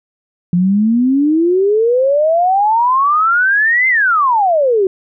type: exponential two-way sweep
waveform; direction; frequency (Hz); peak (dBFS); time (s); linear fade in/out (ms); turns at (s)
sine; up then down; 171.7 to 2100 to 366.5; -9; 0.53-4.87; 2; 3.88
effects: none